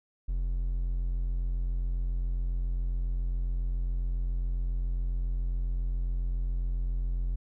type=tone; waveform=triangle; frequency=43.65 Hz; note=F1; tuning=in tune; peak=-25 dBFS; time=0.28-7.36 s; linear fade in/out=10 ms; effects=none